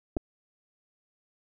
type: clicks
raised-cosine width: 2 ms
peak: -17 dBFS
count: 2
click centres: 0.167 / 0.17 s
effects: none